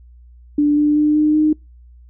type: tone with pitch steps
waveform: sine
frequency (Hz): 293.7 / 296.9 / 300.2 / 303.5 / 306.9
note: D4 / D4 / D4 / D#4 / D#4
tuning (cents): 0 / +19 / +38 / -43 / -24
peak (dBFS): -11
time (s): 0.58-1.53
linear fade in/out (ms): 5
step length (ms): 190
effects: noise-tail reverb RT60 0.2 s tail -26 dB re dry + added 60 Hz sine -41 dBFS peak until 2.09 s